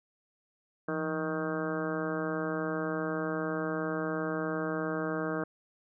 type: harmonic tone with a mistuned harmonic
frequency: 157.2 Hz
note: D#3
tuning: 18 cents sharp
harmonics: 1 / 2 / 3 / 4 / 5 / 6 / 7 / 8 / 9 / 10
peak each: -38 / -35 / -36 / -38 / -46 / -49 / -43 / -42 / -44 / -41 dBFS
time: 0.88-5.44 s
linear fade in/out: 5 ms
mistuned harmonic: 1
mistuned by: +130 cents
effects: none